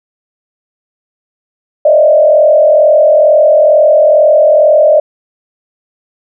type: tone with frequency modulation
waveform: sine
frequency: 610 Hz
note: D#5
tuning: 34 cents flat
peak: -3 dBFS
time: 1.85-5 s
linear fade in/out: 5 ms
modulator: 42.2 Hz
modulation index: 1
effects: none